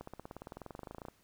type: accelerating click train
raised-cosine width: 1 ms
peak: -30 dBFS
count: 24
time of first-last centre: 0.01-1.085 s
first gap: 64 ms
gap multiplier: 0.97
effects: pink hiss -69 dBFS RMS until 1.23 s